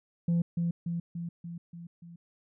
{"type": "tone with echo", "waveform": "sine", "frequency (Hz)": 170.2, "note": "F3", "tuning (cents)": -44, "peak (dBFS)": -21, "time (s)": [0.28, 0.42], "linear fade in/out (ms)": 5, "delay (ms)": 290, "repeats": 6, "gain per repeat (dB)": -4, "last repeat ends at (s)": 2.16, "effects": ["tanh soft clip ceiling -22 dBFS"]}